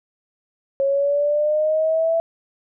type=linear sweep; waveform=sine; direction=up; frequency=545 to 665 Hz; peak=-16 dBFS; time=0.8-2.2 s; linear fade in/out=0 ms; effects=none